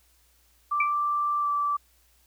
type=tone with pitch glide; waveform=sine; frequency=1174.7 to 1162.5 Hz; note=D6 to D6; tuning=0 to -18 cents; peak=-23 dBFS; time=0.71-1.77 s; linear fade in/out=10 ms; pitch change=-18 cents; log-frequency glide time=1.4-1.48 s
type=tone with exponential decay; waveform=sine; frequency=2334 Hz; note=D7; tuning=11 cents flat; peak=-19 dBFS; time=0.8-0.94 s; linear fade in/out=5 ms; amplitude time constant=29 ms
effects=added 60 Hz sine -64 dBFS peak until 2.26 s + white hiss -64 dBFS RMS until 2.26 s